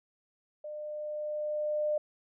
sine tone with level ramp, 602 Hz, D5, 43 cents sharp, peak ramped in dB -38 to -26 dBFS, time 0.64-1.98 s, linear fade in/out 5 ms, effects none

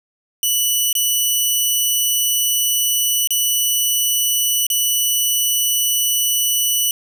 10% pulse tone with dropouts, 2960 Hz, F#7, in tune, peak -7 dBFS, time 0.43-6.91 s, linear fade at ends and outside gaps 1 ms, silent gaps 0.928-0.952 / 3.274-3.306 / 4.667-4.701 s, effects none

